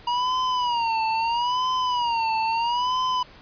square tone with vibrato, 953 Hz, A#5, 38 cents sharp, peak -22 dBFS, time 0.07-3.23 s, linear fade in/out 5 ms, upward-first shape sine, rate 0.76 Hz, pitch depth 120 cents each way, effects pink hiss -48 dBFS RMS until 3.41 s + resampled to 11025 Hz

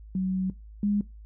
sine tone pair in turn, 187.4 / 204.9 Hz, F#3 / G#3, +22 / -23 cents, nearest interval major second, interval 155 cents, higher second, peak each -24 / -22 dBFS, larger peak second, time 0.15-0.5 / 0.83-1.01 s, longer first, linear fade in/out 2 ms, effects noise-tail reverb RT60 0.2 s tail -19 dB re dry + added 53 Hz sine -43 dBFS peak until 1.25 s

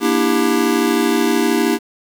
square chord, E half-diminished seventh, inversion second, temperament just, 237.3 / 296.7 / 329.6 / 395.6 Hz, Bb3 / D4 / E4 / G4, +31 / +18 / 0 / +16 cents, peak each -20 dBFS, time 0-1.79 s, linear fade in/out 50 ms, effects 7-bit

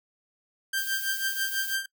sawtooth tone with tremolo, 1578 Hz, G6, 11 cents sharp, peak -21 dBFS, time 0.73-1.86 s, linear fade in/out 5 ms, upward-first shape triangle, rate 6.1 Hz, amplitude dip 85%
violet noise, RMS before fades -35 dBFS, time 0.77-1.75 s, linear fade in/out 5 ms
effects noise-tail reverb RT60 0.1 s tail -22 dB re dry

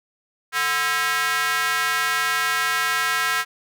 square tone with high-pass filter, 146.83 Hz, D3, in tune, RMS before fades -22 dBFS, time 0.52-3.45 s, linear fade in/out 50 ms, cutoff 1500 Hz, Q 2.4, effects none

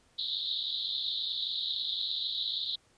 white band-pass noise, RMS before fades -34 dBFS, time 0.18-2.76 s, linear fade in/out 10 ms, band 3500 to 4100 Hz, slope 96 dB/octave, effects pink hiss -66 dBFS RMS until 2.97 s + resampled to 22050 Hz

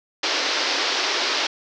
white band-pass noise, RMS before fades -23 dBFS, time 0.23-1.47 s, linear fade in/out 5 ms, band 280 to 5500 Hz, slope 48 dB/octave, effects none

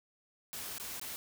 white noise with dropouts, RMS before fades -42 dBFS, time 0.53-1.16 s, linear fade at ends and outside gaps 0 ms, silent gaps 0.781-0.799 / 0.997-1.014 s, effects none

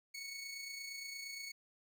20% pulse tone with amplitude modulation, 2217 Hz, C#7, in tune, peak -37 dBFS, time 0.14-1.52 s, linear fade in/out 10 ms, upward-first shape sine, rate 28.6 Hz, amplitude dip 40%, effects none

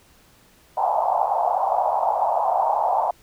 pink band-pass noise, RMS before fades -21 dBFS, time 0.77-3.11 s, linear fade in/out 5 ms, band 680 to 900 Hz, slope 48 dB/octave, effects pink hiss -55 dBFS RMS until 3.22 s

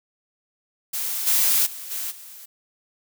blue noise with level steps, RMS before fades -27 / -19 / -36 / -29 / -42 dBFS, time 0.93-2.46 s, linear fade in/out 10 ms, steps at 1.26 / 1.65 / 1.9 / 2.1 s, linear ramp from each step 20 ms, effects none

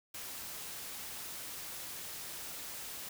white noise, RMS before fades -44 dBFS, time 0.14-3.09 s, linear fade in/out 5 ms, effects none

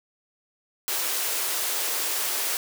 white high-pass noise, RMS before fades -27 dBFS, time 0.88-2.57 s, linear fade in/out 0 ms, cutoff 320 Hz, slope 48 dB/octave, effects none

